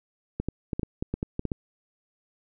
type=clicks; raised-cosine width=3 ms; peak=-15 dBFS; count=11; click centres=0.4 / 0.486 / 0.732 / 0.795 / 0.832 / 1.025 / 1.14 / 1.229 / 1.394 / 1.453 / 1.518 s; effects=none